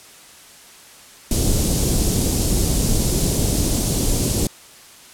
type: band-stop noise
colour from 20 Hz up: pink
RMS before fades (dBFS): -18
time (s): 1.31-4.47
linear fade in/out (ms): 2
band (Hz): 390 to 6200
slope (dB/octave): 12
effects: white hiss -44 dBFS RMS until 5.13 s + low-pass 11000 Hz 12 dB/octave